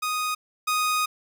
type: tone pair in turn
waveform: sawtooth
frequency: 1244.5 / 1244.5 Hz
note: D#6 / D#6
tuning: 0 / 0 cents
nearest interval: unison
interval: 0 cents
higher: neither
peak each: -21 / -18 dBFS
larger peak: second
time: 0.02-0.35 / 0.67-1.06 s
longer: second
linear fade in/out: 10 ms
effects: none